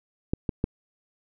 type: clicks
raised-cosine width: 3 ms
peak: -11 / -13 / -10 dBFS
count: 3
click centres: 0.335 / 0.492 / 0.641 s
effects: none